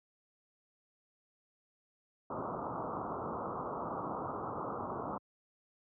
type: low-pass noise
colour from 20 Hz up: white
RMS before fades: -39 dBFS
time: 2.3-5.18 s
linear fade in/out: 5 ms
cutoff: 1300 Hz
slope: 96 dB/octave
effects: high-pass 100 Hz 12 dB/octave